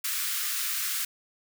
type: high-pass noise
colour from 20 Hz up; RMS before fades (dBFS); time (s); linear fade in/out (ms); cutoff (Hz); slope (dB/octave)
white; -30; 0.04-1.05; 5; 1200; 48
effects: none

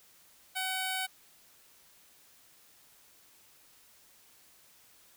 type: tone with notch filter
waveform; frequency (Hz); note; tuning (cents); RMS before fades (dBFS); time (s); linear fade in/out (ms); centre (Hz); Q
5% pulse; 754; F#5; +32; -34; 0.55-1.07; 20; 6000; 0.81
effects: white hiss -61 dBFS RMS until 5.16 s

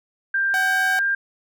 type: tone with pitch glide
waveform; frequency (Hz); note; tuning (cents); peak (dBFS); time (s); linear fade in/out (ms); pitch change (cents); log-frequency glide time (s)
sine; 1585 to 1596; G6 to G6; +19 to +31; -18; 0.34-1.15; 5; +12; 0.48-0.88
type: tone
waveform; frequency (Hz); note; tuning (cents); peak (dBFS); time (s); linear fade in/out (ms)
sawtooth; 755; F#5; +35; -20; 0.54-0.99; 0
effects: none

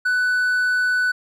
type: tone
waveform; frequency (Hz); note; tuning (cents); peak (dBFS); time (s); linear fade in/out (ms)
triangle; 1492; F#6; +14; -15; 0.05-1.12; 10
effects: none

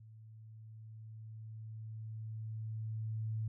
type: tone with level ramp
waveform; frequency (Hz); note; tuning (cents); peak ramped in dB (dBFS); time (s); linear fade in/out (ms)
sine; 110; A2; 0; -53 to -34; 0-3.48; 5
effects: none

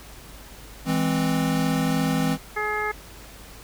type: chord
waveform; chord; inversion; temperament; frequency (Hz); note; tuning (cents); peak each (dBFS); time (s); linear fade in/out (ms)
square; E augmented; none; equal; 164.81 / 207.7 / 261.6; E3 / G#3 / B#3; 0 / 0 / 0; -25 / -29 / -25; 0.85-2.38; 50
type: harmonic tone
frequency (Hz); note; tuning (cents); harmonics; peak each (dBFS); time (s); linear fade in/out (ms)
423; G#4; +32; 1 / 2 / 3 / 4 / 5; -30 / -30 / -30 / -30 / -30; 2.56-2.92; 10
effects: added 50 Hz sine -46 dBFS peak until 3.63 s + pink hiss -45 dBFS RMS until 3.63 s

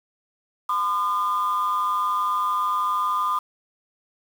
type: tone pair together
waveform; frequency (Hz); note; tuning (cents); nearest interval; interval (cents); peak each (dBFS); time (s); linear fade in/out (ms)
sine; 1020 / 1213; C6 / D#6; -44 / -44; minor third; 300; -23 / -21; 0.69-3.39; 5
effects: tanh soft clip ceiling -16 dBFS + 7-bit

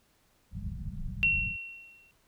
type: low-pass noise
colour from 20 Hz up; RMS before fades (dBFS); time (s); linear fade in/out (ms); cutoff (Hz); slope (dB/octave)
pink; -37; 0.51-1.57; 50; 210; 96
type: tone with exponential decay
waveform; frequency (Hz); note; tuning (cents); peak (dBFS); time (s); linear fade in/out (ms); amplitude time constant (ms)
sine; 2727; F7; -42; -20; 1.23-2.11; 0; 190
effects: pink hiss -68 dBFS RMS until 2.27 s

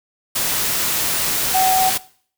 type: tone in noise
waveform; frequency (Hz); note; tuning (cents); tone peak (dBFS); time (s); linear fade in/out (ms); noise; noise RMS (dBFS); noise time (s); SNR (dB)
sine; 753; F#5; +30; -14; 1.54-1.9; 10; white; -20; 0.35-1.98; +3
effects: noise-tail reverb RT60 0.5 s tail -19 dB re dry

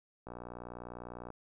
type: click train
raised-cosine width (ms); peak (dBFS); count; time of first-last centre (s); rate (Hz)
1; -30; 63; 0.27-1.303; 60
effects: none

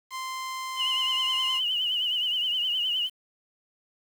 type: tone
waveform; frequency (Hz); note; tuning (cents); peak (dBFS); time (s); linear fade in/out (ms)
sawtooth; 1042; C6; -7; -28; 0.1-1.61; 50
type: tone with vibrato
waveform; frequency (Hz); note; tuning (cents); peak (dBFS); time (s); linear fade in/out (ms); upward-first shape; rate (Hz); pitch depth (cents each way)
sine; 2960; F#7; 0; -24; 0.76-3.1; 50; triangle; 9.6; 93
effects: low-pass 10000 Hz 12 dB/octave + 8-bit

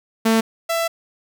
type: tone pair in turn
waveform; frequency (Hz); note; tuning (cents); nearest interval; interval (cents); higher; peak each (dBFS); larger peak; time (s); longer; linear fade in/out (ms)
sawtooth; 224.1 / 666.1; A3 / E5; +32 / +18; octave + perfect fifth; 1886; second; -10 / -15; first; 0.25-0.41 / 0.69-0.88; second; 10
effects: none

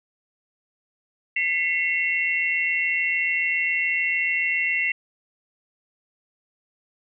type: tone cluster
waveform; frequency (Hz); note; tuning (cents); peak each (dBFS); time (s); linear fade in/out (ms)
sine; 2010 / 2177 / 2724; B6 / C#7 / F7; +30 / -32 / -44; -25; 1.36-4.92; 5
effects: none

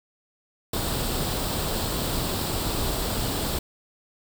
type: noise with comb filter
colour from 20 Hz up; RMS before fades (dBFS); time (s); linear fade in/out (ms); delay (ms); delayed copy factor
pink; -27; 0.73-3.59; 5; 0.24; +0.5
effects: none

